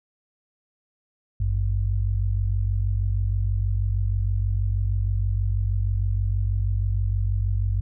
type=tone pair together; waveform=sine; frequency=51.7 / 98 Hz; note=G#1 / G2; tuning=-7 / 0 cents; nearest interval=major seventh; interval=1107 cents; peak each=-23 dBFS; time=1.4-7.81 s; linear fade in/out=5 ms; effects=none